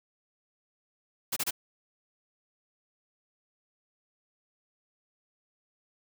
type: noise bursts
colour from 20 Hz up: white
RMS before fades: -30 dBFS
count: 3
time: 1.32-1.509 s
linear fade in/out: 10 ms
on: 45 ms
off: 27 ms
effects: none